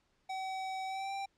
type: tone with pitch glide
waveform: square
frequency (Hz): 761 to 786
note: F#5 to G5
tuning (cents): +48 to +4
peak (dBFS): -37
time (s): 0.29-1.26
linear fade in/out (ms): 10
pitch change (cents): +56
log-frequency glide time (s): 0.86-1.13
effects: pink hiss -75 dBFS RMS until 1.37 s + low-pass 6000 Hz 12 dB/octave